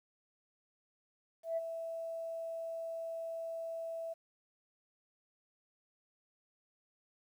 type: tone with ADSR envelope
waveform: sine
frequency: 659.3 Hz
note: E5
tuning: in tune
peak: -30 dBFS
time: 1.43-4.14 s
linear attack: 140 ms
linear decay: 28 ms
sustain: -8 dB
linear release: 15 ms
effects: tanh soft clip ceiling -26 dBFS + 11-bit